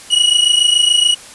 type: tone pair together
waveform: 45% pulse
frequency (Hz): 2900 / 2927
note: F#7 / F#7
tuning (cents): -35 / -19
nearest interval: unison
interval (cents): 16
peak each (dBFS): -12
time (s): 0.1-1.15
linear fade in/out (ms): 20
effects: white hiss -36 dBFS RMS until 1.34 s + resampled to 24000 Hz